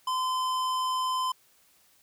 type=tone with hard clipping; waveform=sine; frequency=1026 Hz; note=C6; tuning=34 cents flat; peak=-28 dBFS; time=0.07-1.32 s; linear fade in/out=5 ms; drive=15 dB; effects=white hiss -63 dBFS RMS until 2.02 s